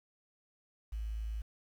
sine tone with quantisation, 54.3 Hz, A1, 22 cents flat, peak -35 dBFS, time 0.92-1.42 s, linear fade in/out 10 ms, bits 10, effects none

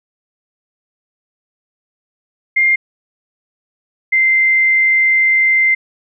sine tone pair in turn, 2112 / 2083 Hz, C7 / C7, +16 / -8 cents, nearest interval unison, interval 24 cents, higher first, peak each -9 dBFS, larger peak neither, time 2.56-2.76 / 4.12-5.75 s, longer second, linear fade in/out 10 ms, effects none

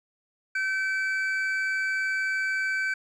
triangle tone pair together, 1538.4 / 2305 Hz, G6 / D7, -33 / -33 cents, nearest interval perfect fifth, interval 700 cents, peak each -24 / -30 dBFS, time 0.55-2.94 s, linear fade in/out 5 ms, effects resampled to 24000 Hz

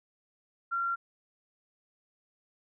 sine tone, 1375 Hz, F6, 27 cents flat, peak -28 dBFS, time 0.71-0.96 s, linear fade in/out 20 ms, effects none

